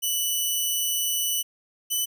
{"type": "tone pair in turn", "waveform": "10% pulse", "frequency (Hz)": [2972, 2994], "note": ["F#7", "F#7"], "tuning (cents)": [7, 20], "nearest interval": "unison", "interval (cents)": 13, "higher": "second", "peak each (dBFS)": -15, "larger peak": "neither", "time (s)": [[0.02, 1.43], [1.9, 2.06]], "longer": "first", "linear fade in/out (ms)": 20, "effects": []}